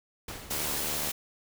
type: noise with exponential decay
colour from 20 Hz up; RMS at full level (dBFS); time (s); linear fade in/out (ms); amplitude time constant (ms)
pink; -37; 0.28-1.07; 5; 170
type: noise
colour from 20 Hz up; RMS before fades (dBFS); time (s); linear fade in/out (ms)
white; -32; 0.5-1.12; 10
type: click train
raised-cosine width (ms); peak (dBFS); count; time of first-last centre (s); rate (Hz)
1; -25; 44; 0.51-1.087; 74.5
effects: none

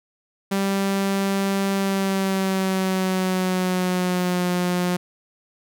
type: tone with pitch glide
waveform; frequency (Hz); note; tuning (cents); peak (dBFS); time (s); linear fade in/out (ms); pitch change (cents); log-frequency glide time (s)
sawtooth; 196 to 178.7; G3 to F3; 0 to +40; -16; 0.51-4.97; 10; -160; 1.73-4.48
effects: none

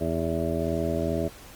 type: harmonic tone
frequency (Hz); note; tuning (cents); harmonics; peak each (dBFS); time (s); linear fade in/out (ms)
82.2; E2; -4; 1 / 2 / 3 / 4 / 5 / 7 / 8; -32 / -32 / -32 / -32 / -32 / -32 / -32; 0-1.29; 20
effects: pink hiss -47 dBFS RMS until 1.55 s + Opus 32 kbps

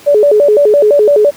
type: tone with vibrato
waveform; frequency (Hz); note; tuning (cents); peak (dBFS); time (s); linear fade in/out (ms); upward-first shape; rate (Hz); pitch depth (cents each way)
sine; 493.9; B4; 0; -4; 0.06-1.31; 20; square; 5.9; 270
effects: pink hiss -37 dBFS RMS until 1.36 s + high-pass 150 Hz 12 dB/octave

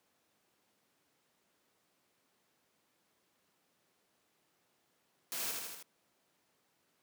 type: noise with echo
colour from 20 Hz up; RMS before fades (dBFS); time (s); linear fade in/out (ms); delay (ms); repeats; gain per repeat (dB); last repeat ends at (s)
white; -39; 5.32-5.51; 0; 79; 4; -3; 5.826
effects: pink hiss -75 dBFS RMS until 7.02 s + high-pass 200 Hz 12 dB/octave

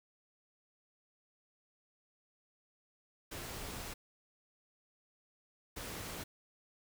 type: noise bursts at uneven times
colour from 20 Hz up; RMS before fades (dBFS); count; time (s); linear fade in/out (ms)
pink; -44; 2; 3.31-3.94 / 5.76-6.24; 10
effects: none

